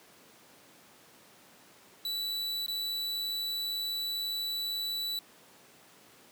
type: tone with dropouts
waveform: 45% pulse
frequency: 3951 Hz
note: B7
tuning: in tune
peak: -32 dBFS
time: 2.05-5.19 s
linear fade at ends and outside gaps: 2 ms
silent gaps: 2.663-2.681 s
effects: pink hiss -57 dBFS RMS until 6.31 s + high-pass 200 Hz 12 dB/octave